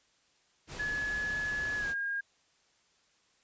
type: noise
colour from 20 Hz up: pink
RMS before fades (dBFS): -43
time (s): 0.67-1.95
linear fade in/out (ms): 50
type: tone with pitch glide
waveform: sine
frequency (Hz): 1701 to 1621.4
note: G#6 to G#6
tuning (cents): +41 to -42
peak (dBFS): -31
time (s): 0.79-2.21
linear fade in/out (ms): 10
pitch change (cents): -83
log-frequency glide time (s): 1.77-1.89
effects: white hiss -69 dBFS RMS until 3.43 s + resampled to 16000 Hz